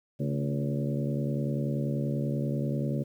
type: harmonic tone with a mistuned harmonic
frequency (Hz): 70.3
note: C#2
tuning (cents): +25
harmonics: 2 / 3 / 4 / 5 / 6 / 7 / 8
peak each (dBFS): -29 / -33 / -37 / -39 / -43 / -42 / -39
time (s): 0.19-3.04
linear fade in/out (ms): 20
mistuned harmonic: 3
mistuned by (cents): +83
effects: 10-bit